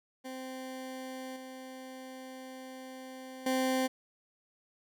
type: tone with level steps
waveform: 20% pulse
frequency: 260 Hz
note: C4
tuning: 11 cents flat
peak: -35 / -39 / -23 dBFS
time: 0.24-3.88 s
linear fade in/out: 20 ms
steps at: 1.36 / 3.46 s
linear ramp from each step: 5 ms
effects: none